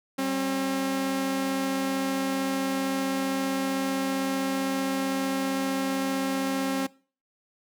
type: tone pair together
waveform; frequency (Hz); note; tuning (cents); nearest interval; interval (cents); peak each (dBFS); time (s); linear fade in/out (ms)
sawtooth; 193.2 / 268.7; G3 / C4; -25 / +46; tritone; 571; -31 / -22; 0.18-6.87; 10
effects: noise-tail reverb RT60 0.4 s tail -22 dB re dry